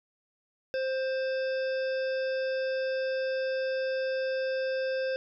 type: harmonic tone with a mistuned harmonic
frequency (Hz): 525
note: C5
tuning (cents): +6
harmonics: 1 / 3 / 5 / 7 / 9 / 10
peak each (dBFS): -28 / -37 / -44 / -50 / -50 / -48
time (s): 0.74-5.16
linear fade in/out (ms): 0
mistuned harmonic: 7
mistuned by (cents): -51
effects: none